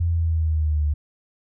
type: exponential sweep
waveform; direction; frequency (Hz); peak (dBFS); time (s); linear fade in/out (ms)
sine; down; 85.8 to 73.42; -18; 0-0.94; 10
effects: none